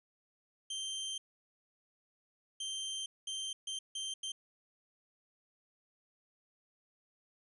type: tone bursts at uneven times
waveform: sawtooth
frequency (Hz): 3140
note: G7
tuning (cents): +2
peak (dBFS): -34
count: 6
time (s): 0.7-1.18 / 2.6-3.06 / 3.27-3.53 / 3.67-3.79 / 3.95-4.14 / 4.23-4.32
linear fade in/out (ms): 5
effects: resampled to 24000 Hz